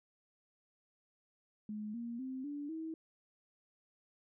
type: tone with pitch steps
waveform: sine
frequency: 211.9 / 235.1 / 260.9 / 289.5 / 321.2 Hz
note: G#3 / A#3 / C4 / D4 / E4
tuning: +35 / +15 / -5 / -25 / -45 cents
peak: -39 dBFS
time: 1.69-2.94 s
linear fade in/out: 2 ms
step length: 250 ms
effects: none